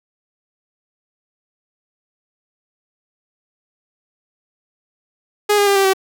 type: tone with pitch steps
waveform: sawtooth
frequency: 415.3 / 407 / 398.8 / 390.9 / 383 Hz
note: G#4 / G#4 / G4 / G4 / G4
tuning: 0 / -35 / +30 / -5 / -40 cents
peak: -8 dBFS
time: 5.49-5.935 s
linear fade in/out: 10 ms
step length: 89 ms
effects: none

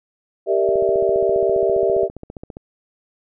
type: chord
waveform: sine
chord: E half-diminished seventh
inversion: first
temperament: equal with one note detuned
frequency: 392 / 466.2 / 594.8 / 659.3 Hz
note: G4 / Bb4 / D5 / E5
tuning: 0 / 0 / +22 / 0 cents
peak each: -18 / -22 / -22 / -20 dBFS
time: 0.46-2.09 s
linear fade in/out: 50 ms
type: click train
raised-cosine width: 2 ms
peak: -20 dBFS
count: 29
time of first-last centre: 0.69-2.569 s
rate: 14.9 Hz
effects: none

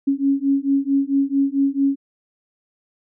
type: beating tone pair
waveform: sine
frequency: 274 / 278.5 Hz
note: C#4 / C#4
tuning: -20 / +8 cents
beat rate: 4.5 Hz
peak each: -19 dBFS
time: 0.07-1.96 s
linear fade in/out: 10 ms
effects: none

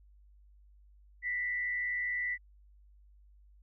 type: tone with frequency modulation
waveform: sine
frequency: 1975.5 Hz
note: B6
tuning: in tune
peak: -31 dBFS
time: 1.22-2.38 s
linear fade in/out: 50 ms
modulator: 105 Hz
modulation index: 0.51
effects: added 50 Hz sine -57 dBFS peak until 3.62 s

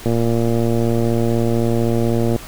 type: click train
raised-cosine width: 2 ms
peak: -6 dBFS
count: 268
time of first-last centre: 0.06-2.362 s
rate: 116 Hz
effects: added 43 Hz sine -39 dBFS peak until 2.47 s + pink hiss -36 dBFS RMS until 2.47 s

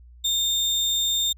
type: tone with sample-and-hold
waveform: sine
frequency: 3633 Hz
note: A#7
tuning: 45 cents flat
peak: -20 dBFS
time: 0.24-1.33 s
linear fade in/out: 10 ms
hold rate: 11025 Hz
effects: added 60 Hz sine -45 dBFS peak until 1.37 s + resampled to 32000 Hz

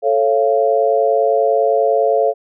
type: chord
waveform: sine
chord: A augmented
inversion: none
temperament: just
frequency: 440 / 550 / 687.5 Hz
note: A4 / C#5 / E#5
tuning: 0 / -14 / -27 cents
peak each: -16 dBFS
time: 0.02-2.34 s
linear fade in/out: 50 ms
effects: none

